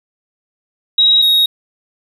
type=tone pair in turn; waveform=sine / triangle; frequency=3820 / 3770 Hz; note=A#7 / A#7; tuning=+42 / +19 cents; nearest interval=unison; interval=23 cents; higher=first; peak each=-7 dBFS; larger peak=neither; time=0.98-1.22 / 1.22-1.46 s; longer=neither; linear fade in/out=5 ms; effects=8-bit